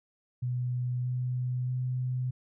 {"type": "tone with pitch steps", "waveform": "sine", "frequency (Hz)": [124.2, 125.5, 126.81], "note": ["B2", "B2", "B2"], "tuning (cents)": [10, 28, 46], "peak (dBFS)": -28, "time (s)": [0.42, 2.31], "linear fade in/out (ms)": 10, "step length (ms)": 630, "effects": []}